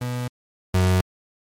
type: tone pair in turn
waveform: 35% pulse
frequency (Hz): 123.47 / 92.24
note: B2 / F#2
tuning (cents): 0 / -5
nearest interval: perfect fourth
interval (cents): 505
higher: first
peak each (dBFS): -23 / -14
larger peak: second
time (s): 0.01-0.28 / 0.74-1.01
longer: neither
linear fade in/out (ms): 5
effects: MP3 64 kbps

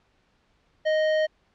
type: tone with hard clipping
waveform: sine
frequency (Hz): 622.3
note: D#5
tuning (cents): 0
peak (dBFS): -22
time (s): 0.85-1.27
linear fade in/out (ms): 20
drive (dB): 13
effects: pink hiss -66 dBFS RMS until 1.54 s + low-pass 4000 Hz 12 dB/octave

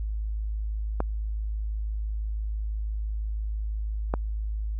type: clicks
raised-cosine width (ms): 1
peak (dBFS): -12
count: 2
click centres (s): 1.004 / 4.139
effects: added 53 Hz sine -27 dBFS peak until 4.79 s

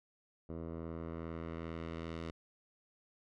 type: tone with low-pass filter sweep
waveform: 10% pulse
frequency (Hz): 82.41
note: E2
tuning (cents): 0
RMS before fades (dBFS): -43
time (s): 0.49-2.31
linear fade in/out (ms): 5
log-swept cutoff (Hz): 700 to 4500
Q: 0.79
effects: none

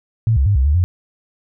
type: tone with pitch steps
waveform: sine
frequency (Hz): 112.1 / 67.9 / 101 / 65.5 / 73.2 / 89.1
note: A2 / C#2 / G#2 / C2 / D2 / F2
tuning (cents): +33 / -35 / -48 / +2 / -5 / +35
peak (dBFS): -11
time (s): 0.27-0.84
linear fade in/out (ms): 0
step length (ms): 95
effects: none

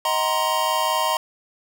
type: chord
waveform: square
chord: C half-diminished seventh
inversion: first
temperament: just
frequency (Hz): 627.9 / 753.5 / 941.9 / 1046.5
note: Eb5 / Gb5 / Bb5 / C6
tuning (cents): +16 / +31 / +18 / 0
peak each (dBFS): -27 / -30 / -24 / -25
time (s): 0.05-1.17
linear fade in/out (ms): 2
effects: none

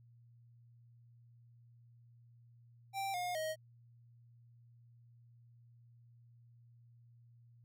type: tone with pitch steps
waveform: square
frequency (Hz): 783 / 715 / 629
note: G5 / F5 / D#5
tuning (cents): -2 / +41 / +19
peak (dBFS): -37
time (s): 2.93-3.56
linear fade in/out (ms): 50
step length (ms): 210
effects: added 118 Hz sine -60 dBFS peak until 7.64 s

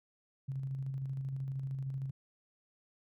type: tone with tremolo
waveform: sine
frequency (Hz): 134.7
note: C#3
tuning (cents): -49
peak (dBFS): -34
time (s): 0.48-2.11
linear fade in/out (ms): 10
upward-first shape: square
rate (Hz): 13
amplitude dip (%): 30
effects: none

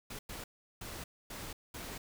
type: noise bursts at uneven times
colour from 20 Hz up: pink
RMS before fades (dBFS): -44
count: 5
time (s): 0.1-0.19 / 0.29-0.44 / 0.81-1.04 / 1.3-1.53 / 1.74-1.98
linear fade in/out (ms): 5
effects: none

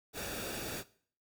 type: noise with comb filter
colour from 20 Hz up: pink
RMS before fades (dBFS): -40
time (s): 0.13-0.84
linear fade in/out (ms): 50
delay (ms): 0.97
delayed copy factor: -0.6
effects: noise-tail reverb RT60 0.5 s tail -18 dB re dry

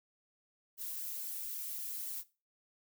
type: noise with flanger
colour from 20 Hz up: violet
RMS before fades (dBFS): -41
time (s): 0.77-2.24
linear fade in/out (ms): 50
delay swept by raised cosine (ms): 0.76 to 2.66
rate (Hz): 3.8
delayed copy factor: -0.55
effects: noise-tail reverb RT60 0.3 s tail -18 dB re dry

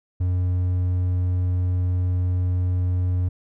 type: tone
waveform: triangle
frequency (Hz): 90.3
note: F#2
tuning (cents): -42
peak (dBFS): -17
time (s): 0.2-3.29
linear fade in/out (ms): 10
effects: none

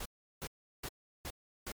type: noise bursts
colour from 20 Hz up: pink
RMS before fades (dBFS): -41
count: 5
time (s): 0-1.72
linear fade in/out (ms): 5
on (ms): 56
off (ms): 360
effects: MP3 96 kbps

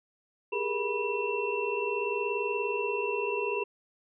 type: tone cluster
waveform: sine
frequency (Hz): 393.6 / 414.2 / 470.9 / 978 / 2702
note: G4 / G#4 / A#4 / B5 / E7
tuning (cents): +7 / -5 / +18 / -17 / +42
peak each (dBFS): -37 / -32 / -35 / -35 / -34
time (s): 0.52-3.64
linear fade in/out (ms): 10
effects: none

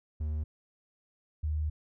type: tone pair in turn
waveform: triangle / sine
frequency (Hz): 76.5 / 76.5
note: D#2 / D#2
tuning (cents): -29 / -29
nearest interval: unison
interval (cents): 0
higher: neither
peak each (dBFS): -28 / -28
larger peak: neither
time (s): 0.2-0.44 / 1.43-1.7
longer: second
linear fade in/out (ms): 10
effects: none

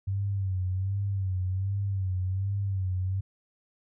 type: tone with vibrato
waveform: sine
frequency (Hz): 95.9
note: G2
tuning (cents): -37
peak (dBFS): -26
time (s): 0.07-3.21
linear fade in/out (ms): 10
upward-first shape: sine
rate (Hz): 1.3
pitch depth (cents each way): 73
effects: none

